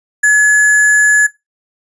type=tone with sample-and-hold; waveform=sine; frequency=1700 Hz; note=G#6; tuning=40 cents sharp; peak=-5 dBFS; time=0.23-1.27 s; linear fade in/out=10 ms; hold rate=8820 Hz; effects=noise-tail reverb RT60 0.2 s tail -20 dB re dry + resampled to 24000 Hz